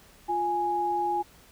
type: tone pair together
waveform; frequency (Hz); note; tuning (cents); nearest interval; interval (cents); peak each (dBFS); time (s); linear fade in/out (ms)
sine; 350.4 / 830.6; F4 / G#5; +6 / 0; octave + minor third; 1494; -32 / -25; 0.28-1.23; 20
effects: pink hiss -55 dBFS RMS until 1.51 s